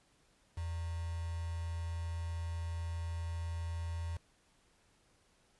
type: tone with quantisation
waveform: sine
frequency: 83.9 Hz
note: E2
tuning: 31 cents sharp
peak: -36 dBFS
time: 0.57-4.17 s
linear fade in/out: 5 ms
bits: 8
effects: pink hiss -70 dBFS RMS until 5.59 s + resampled to 24000 Hz